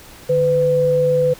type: tone pair together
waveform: sine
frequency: 149.5 / 502.9 Hz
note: D3 / B4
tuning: +31 / +31 cents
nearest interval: octave + major sixth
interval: 2100 cents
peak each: -22 / -13 dBFS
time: 0.29-1.34 s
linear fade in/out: 10 ms
effects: pink hiss -41 dBFS RMS until 1.39 s

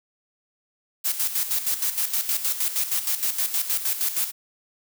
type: noise with tremolo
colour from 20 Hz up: blue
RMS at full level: -23 dBFS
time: 1.04-4.32 s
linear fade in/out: 20 ms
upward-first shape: square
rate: 6.4 Hz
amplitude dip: 65%
effects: none

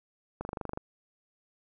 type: click train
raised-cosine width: 1 ms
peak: -21 dBFS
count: 10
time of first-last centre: 0.41-0.774 s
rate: 24.7 Hz
effects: none

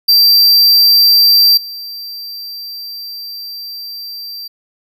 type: tone with level steps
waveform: square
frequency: 4699 Hz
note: D8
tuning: in tune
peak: -6 / -25 dBFS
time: 0.08-4.48 s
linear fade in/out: 10 ms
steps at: 1.57 s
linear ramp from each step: 5 ms
effects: none

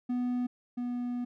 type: tone pair in turn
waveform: triangle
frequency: 246.9 / 244.3 Hz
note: B3 / B3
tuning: 0 / -19 cents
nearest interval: unison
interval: 19 cents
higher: first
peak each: -26 / -29 dBFS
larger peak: first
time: 0.09-0.47 / 0.77-1.25 s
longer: second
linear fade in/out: 10 ms
effects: none

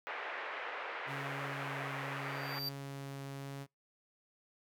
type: band-pass noise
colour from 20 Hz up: white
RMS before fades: -42 dBFS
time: 0.07-2.59 s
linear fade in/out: 0 ms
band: 440 to 2200 Hz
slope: 24 dB/octave
type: tone with vibrato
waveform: sawtooth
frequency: 138.5 Hz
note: C#3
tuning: 1 cent flat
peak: -38 dBFS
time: 1.06-3.67 s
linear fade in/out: 50 ms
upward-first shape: triangle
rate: 0.8 Hz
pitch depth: 9 cents each way
type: tone with exponential growth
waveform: square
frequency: 4673 Hz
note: D8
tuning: 9 cents flat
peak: -35 dBFS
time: 2.13-2.69 s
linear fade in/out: 5 ms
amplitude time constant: 120 ms
effects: noise-tail reverb RT60 0.2 s tail -26 dB re dry

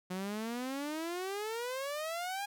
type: exponential sweep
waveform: sawtooth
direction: up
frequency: 180 to 823 Hz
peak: -32 dBFS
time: 0.1-2.46 s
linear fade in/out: 10 ms
effects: none

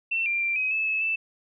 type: tone with pitch steps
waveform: sine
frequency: 2692 / 2379 / 2364 / 2530 / 2610 / 2595 / 2643 Hz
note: E7 / D7 / D7 / D#7 / E7 / E7 / E7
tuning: +36 / +22 / +11 / +28 / -18 / -28 / +4 cents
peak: -23 dBFS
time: 0.11-1.16 s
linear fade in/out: 10 ms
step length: 150 ms
effects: none

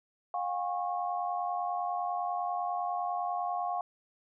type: tone cluster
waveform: sine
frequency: 712 / 802 / 1093 Hz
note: F5 / G5 / C#6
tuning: +33 / +39 / -25 cents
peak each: -32 / -37 / -37 dBFS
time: 0.34-3.81 s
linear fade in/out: 2 ms
effects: none

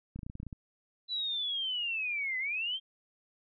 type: clicks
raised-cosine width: 5 ms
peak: -29 dBFS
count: 10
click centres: 0.16 / 0.191 / 0.232 / 0.265 / 0.299 / 0.354 / 0.401 / 0.431 / 0.467 / 0.528 s
type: linear two-way sweep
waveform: sine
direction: down then up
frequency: 3999 to 2000 to 3213 Hz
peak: -31 dBFS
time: 1.08-2.8 s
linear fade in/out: 50 ms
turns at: 2.38 s
effects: none

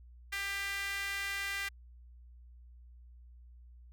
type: tone with high-pass filter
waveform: sawtooth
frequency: 396.7 Hz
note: G4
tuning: 21 cents sharp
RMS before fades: -37 dBFS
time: 0.32-1.69 s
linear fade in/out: 10 ms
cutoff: 1900 Hz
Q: 3.2
effects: added 60 Hz sine -52 dBFS peak until 3.92 s

